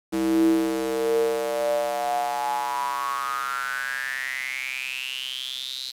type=tone with high-pass filter sweep; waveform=square; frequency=65.2 Hz; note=C2; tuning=5 cents flat; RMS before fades=-26 dBFS; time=0.12-5.92 s; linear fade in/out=20 ms; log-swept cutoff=280 to 4100 Hz; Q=9.8; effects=resampled to 32000 Hz + 7-bit